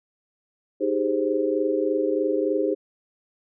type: chord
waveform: sine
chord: Ab major seventh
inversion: second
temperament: equal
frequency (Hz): 311.1 / 392 / 415.3 / 523.3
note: Eb4 / G4 / Ab4 / C5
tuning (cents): 0 / 0 / 0 / 0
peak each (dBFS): -26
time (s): 0.8-2.75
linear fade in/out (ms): 20
effects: none